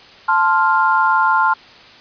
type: chord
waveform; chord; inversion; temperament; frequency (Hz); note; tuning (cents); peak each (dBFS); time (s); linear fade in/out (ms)
sine; F major; first; equal; 880 / 1046.5 / 1396.9; A5 / C6 / F6; 0 / 0 / 0; -16; 0.28-1.54; 10
effects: white hiss -42 dBFS RMS until 2 s + resampled to 11025 Hz